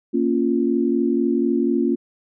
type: chord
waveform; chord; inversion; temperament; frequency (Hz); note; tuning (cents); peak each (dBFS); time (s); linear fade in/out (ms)
sine; Bb minor; none; equal; 233.1 / 277.2 / 349.2; Bb3 / Db4 / F4; 0 / 0 / 0; -21; 0.13-1.96; 20
effects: none